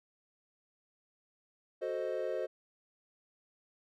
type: chord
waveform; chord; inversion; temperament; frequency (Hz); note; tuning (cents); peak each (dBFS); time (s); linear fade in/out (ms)
triangle; F# diminished seventh; none; equal; 370 / 440 / 523.3 / 622.3; F#4 / A4 / C5 / Eb5; 0 / 0 / 0 / 0; -38 / -38 / -35 / -37; 1.81-2.47; 20
effects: none